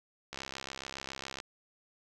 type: click train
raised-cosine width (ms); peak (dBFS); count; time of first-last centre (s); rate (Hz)
0.2; -22; 73; 0.33-1.401; 67.2
effects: none